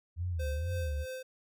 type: tone with vibrato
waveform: sine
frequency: 80.6 Hz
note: E2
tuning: 38 cents flat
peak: -31 dBFS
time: 0.16-1.06 s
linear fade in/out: 50 ms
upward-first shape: sine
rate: 2.2 Hz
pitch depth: 200 cents each way
type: tone with tremolo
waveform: square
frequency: 517 Hz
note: C5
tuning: 21 cents flat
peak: -38 dBFS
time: 0.39-1.23 s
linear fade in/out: 10 ms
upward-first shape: sine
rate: 3.1 Hz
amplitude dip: 60%
effects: none